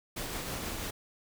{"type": "noise with tremolo", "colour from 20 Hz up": "pink", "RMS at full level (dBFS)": -36, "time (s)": [0.16, 0.91], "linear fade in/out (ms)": 10, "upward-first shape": "triangle", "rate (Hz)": 6.2, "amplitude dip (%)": 30, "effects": []}